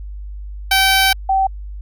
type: tone pair in turn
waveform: 10% pulse / sine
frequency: 771 / 771 Hz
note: G5 / G5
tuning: -29 / -29 cents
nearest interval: unison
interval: 0 cents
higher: neither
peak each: -3 / -12 dBFS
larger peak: first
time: 0.71-1.13 / 1.29-1.47 s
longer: first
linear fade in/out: 5 ms
effects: added 50 Hz sine -27 dBFS peak until 1.81 s